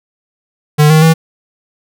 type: tone with pitch steps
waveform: square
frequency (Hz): 150.2 / 156.6 / 161.7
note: D3 / D#3 / E3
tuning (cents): +39 / +11 / -33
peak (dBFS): -5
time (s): 0.78-1.14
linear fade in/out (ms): 20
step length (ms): 120
effects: none